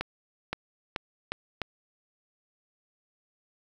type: accelerating click train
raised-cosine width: 0.3 ms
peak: -14 dBFS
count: 5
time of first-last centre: 0.01-1.617 s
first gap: 520 ms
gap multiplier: 0.83
effects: 8-bit